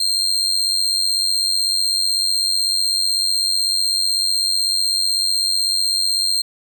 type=tone with amplitude modulation; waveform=35% pulse; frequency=4186 Hz; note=C8; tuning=in tune; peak=-12 dBFS; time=0-6.42 s; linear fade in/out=5 ms; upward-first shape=sine; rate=96 Hz; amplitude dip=65%; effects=none